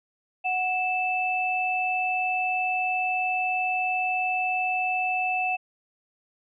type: tone pair together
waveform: sine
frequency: 740 / 2637 Hz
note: F#5 / E7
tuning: 0 / 0 cents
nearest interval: octave + minor seventh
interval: 2200 cents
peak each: -26 / -26 dBFS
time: 0.44-5.57 s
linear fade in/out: 20 ms
effects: none